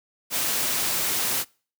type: noise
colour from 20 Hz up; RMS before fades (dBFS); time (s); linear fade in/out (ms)
white; -25; 0.3-1.45; 50
effects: noise-tail reverb RT60 0.4 s tail -25 dB re dry + high-pass 100 Hz 12 dB/octave